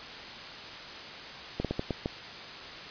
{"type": "slowing click train", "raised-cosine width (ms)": 2, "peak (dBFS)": -16, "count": 6, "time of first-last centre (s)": [1.6, 2.059], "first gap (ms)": 47, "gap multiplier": 1.34, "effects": ["white hiss -42 dBFS RMS until 2.9 s", "resampled to 11025 Hz"]}